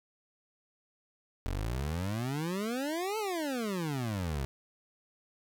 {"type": "exponential two-way sweep", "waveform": "25% pulse", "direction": "up then down", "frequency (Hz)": [42.66, 447.6, 63.8], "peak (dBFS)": -28, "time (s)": [1.46, 4.45], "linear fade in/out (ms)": 0, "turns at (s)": 3.18, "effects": ["10-bit"]}